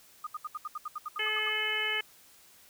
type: tone bursts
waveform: sine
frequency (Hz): 1228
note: D#6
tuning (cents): -23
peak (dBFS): -33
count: 13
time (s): 0.24-1.493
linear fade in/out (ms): 5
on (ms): 29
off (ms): 73
type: harmonic tone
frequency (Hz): 429.7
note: A4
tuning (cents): -41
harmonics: 1 / 2 / 3 / 4 / 5 / 6 / 7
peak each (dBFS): -41 / -43 / -42 / -35 / -33 / -38 / -33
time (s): 1.19-2.01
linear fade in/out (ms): 5
effects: white hiss -58 dBFS RMS until 2.69 s